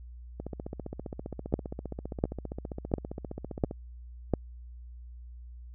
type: two click trains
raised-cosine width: 2 ms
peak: -11 / -23 dBFS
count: 5 / 51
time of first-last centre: 1.54-4.337 / 0.4-3.711 s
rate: 1.43 / 15.1 Hz
effects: added 60 Hz sine -43 dBFS peak until 5.74 s